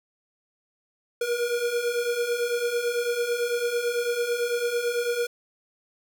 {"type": "beating tone pair", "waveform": "square", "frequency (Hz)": [471.5, 480.5], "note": ["A#4", "B4"], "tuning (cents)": [20, -48], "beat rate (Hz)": 9, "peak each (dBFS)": [-31, -26], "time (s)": [1.21, 5.27], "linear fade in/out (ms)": 5, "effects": []}